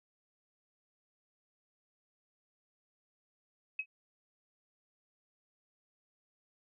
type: tone with exponential decay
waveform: sine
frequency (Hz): 2553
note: D#7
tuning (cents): +44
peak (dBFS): -29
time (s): 3.79-3.86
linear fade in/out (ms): 5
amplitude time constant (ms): 15
effects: none